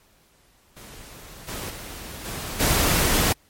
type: noise with level steps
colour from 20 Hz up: pink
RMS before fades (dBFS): -43 / -32 / -37 / -32 / -20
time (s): 0.76-3.33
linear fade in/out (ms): 10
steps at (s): 1.47 / 1.69 / 2.24 / 2.59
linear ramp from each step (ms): 20
effects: pink hiss -59 dBFS RMS until 3.49 s + MP3 64 kbps